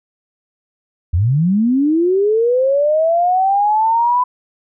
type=linear sweep; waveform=sine; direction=up; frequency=76.7 to 1004 Hz; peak=-11 dBFS; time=1.13-4.24 s; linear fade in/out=10 ms; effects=none